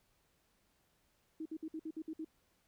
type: tone bursts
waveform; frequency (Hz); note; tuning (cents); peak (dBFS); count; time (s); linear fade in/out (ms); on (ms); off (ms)
sine; 317.1; D#4; +33; -39; 8; 1.4-2.247; 5; 56; 57
effects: pink hiss -75 dBFS RMS until 2.67 s